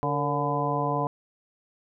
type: harmonic tone with a mistuned harmonic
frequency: 143.7 Hz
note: D3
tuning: 37 cents flat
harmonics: 1 / 2 / 3 / 4 / 5 / 6 / 7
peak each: -30 / -33 / -32 / -33 / -31 / -35 / -29 dBFS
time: 0.03-1.07 s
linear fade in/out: 0 ms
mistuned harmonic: 3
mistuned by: +85 cents
effects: none